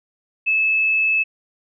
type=tone; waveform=sine; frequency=2607 Hz; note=E7; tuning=20 cents flat; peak=-15 dBFS; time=0.46-1.24 s; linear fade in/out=20 ms; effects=none